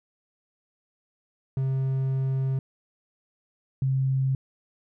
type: tone pair in turn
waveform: triangle / sine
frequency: 133.2 / 133.2 Hz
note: C3 / C3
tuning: +31 / +31 cents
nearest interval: unison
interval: 0 cents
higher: neither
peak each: -21 dBFS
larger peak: neither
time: 1.57-2.59 / 3.82-4.35 s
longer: first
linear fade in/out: 2 ms
effects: none